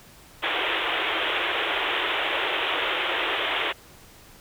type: band-pass noise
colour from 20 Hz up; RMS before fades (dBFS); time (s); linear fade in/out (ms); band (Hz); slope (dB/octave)
white; -26; 0.42-3.73; 20; 310 to 3500; 96
effects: pink hiss -50 dBFS RMS until 4.4 s